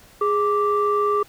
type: tone pair together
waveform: sine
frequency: 414.1 / 1171.3 Hz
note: G#4 / D6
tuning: -5 / -5 cents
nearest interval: octave + tritone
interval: 1800 cents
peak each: -19 dBFS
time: 0.21-1.23 s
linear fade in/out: 5 ms
effects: tanh soft clip ceiling -11 dBFS + pink hiss -50 dBFS RMS until 1.28 s